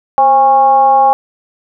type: tone with frequency modulation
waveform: sine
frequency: 814 Hz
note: G#5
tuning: 35 cents flat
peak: -5 dBFS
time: 0.18-1.13 s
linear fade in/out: 0 ms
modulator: 283 Hz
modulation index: 0.56
effects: none